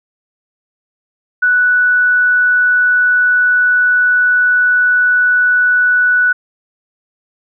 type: tone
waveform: sine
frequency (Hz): 1480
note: F#6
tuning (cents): 0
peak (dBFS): -8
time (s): 1.42-6.33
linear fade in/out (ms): 10
effects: none